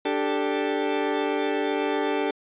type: chord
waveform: 30% pulse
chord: D suspended fourth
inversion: none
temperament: equal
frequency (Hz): 293.7 / 392 / 440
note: D4 / G4 / A4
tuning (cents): 0 / 0 / 0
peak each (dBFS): -25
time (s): 0.05-2.31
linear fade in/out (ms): 5
effects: resampled to 8000 Hz